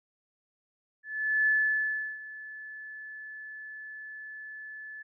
sine tone with ADSR envelope, 1732 Hz, A6, 28 cents flat, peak -21 dBFS, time 1.03-5.03 s, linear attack 440 ms, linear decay 710 ms, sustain -19 dB, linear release 14 ms, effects none

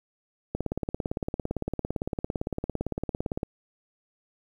click train, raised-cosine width 2 ms, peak -15 dBFS, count 52, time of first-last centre 0.55-3.431 s, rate 17.7 Hz, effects 9-bit

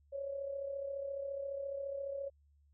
sine tone with amplitude modulation, 554.4 Hz, C#5, in tune, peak -35 dBFS, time 0.12-2.3 s, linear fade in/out 20 ms, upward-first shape sine, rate 34.5 Hz, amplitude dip 55%, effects added 72 Hz sine -65 dBFS peak until 2.73 s

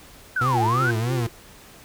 sine linear two-way sweep, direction down then up, 1569 to 739 to 1569 Hz, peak -20 dBFS, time 0.36-0.91 s, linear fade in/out 5 ms, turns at 0.59 s
40% pulse tone with vibrato, 120 Hz, B2, 49 cents flat, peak -21 dBFS, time 0.41-1.27 s, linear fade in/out 5 ms, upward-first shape triangle, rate 3.1 Hz, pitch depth 190 cents each way
triangle tone with tremolo, 349.2 Hz, F4, in tune, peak -26 dBFS, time 0.53-1.29 s, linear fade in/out 10 ms, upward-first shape square, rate 3.5 Hz, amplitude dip 50%
effects pink hiss -47 dBFS RMS until 1.84 s

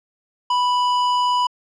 sine tone with tanh clipping, 987.8 Hz, B5, in tune, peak -18 dBFS, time 0.5-1.47 s, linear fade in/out 5 ms, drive 15 dB, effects low-pass 6000 Hz 12 dB/octave

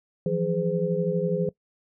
sine tone cluster, 165.5 / 177.6 / 415.2 / 509 Hz, E3 / F3 / G#4 / C5, +7 / +29 / 0 / -48 cents, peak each -28 dBFS, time 0.26-1.49 s, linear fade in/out 2 ms, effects noise-tail reverb RT60 0.1 s tail -21 dB re dry

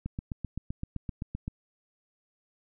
click train, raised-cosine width 5 ms, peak -21 dBFS, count 12, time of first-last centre 0.06-1.479 s, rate 7.75 Hz, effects none

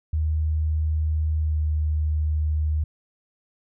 sine tone with pitch glide, 77.78 to 76.71 Hz, D#2 to D#2, 0 to -24 cents, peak -20 dBFS, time 0.13-2.84 s, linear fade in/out 5 ms, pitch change -24 cents, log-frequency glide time 1.4-1.6 s, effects none

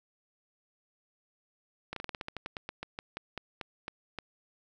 slowing click train, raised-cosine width 0.3 ms, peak -21 dBFS, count 19, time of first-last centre 1.93-4.187 s, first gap 33 ms, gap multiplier 1.14, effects none

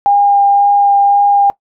sine tone with vibrato, 806 Hz, G5, 48 cents sharp, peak -6 dBFS, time 0.06-1.5 s, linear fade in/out 0 ms, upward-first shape sine, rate 1.9 Hz, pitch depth 9 cents each way, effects noise-tail reverb RT60 0.1 s tail -20 dB re dry

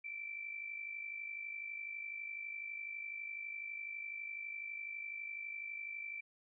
sine tone with amplitude modulation, 2337 Hz, D7, 9 cents flat, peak -39 dBFS, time 0.04-6.21 s, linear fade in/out 10 ms, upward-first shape sine, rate 52 Hz, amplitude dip 60%, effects none

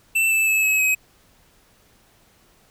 square tone with pitch steps, 2669 / 2635 / 2602 / 2569 / 2537 Hz, E7 / E7 / E7 / E7 / D#7, +21 / -1 / -23 / -45 / +33 cents, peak -17 dBFS, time 0.15-0.95 s, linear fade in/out 10 ms, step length 160 ms, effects pink hiss -57 dBFS RMS until 2.7 s

